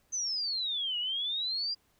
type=exponential two-way sweep; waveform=sine; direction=down then up; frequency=6280 to 2859 to 4871 Hz; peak=-30 dBFS; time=0.12-1.75 s; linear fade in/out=20 ms; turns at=0.98 s; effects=pink hiss -70 dBFS RMS until 1.99 s